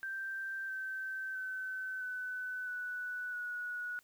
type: tone with pitch steps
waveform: sine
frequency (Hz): 1568 / 1546.4 / 1525.1 / 1504.1 / 1483.4 / 1463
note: G6 / G6 / G6 / F#6 / F#6 / F#6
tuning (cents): 0 / -24 / -48 / +28 / +4 / -20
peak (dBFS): -37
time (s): 0.03-3.99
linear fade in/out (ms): 0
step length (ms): 660
effects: white hiss -68 dBFS RMS until 4.03 s